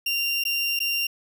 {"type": "tone with dropouts", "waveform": "30% pulse", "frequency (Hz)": 2776, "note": "F7", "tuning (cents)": -11, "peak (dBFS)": -20, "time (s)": [0.06, 1.07], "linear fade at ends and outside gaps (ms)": 5, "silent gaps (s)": [[0.439, 0.451], [0.792, 0.802]], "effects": []}